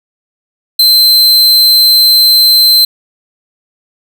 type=tone; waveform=45% pulse; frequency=4100 Hz; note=C8; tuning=36 cents flat; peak=-3 dBFS; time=0.79-2.85 s; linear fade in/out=5 ms; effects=none